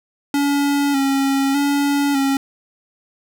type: tone with vibrato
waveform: square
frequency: 278.6 Hz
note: C#4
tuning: 9 cents sharp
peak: -16 dBFS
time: 0.34-2.37 s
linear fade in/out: 2 ms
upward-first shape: square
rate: 0.83 Hz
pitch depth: 34 cents each way
effects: none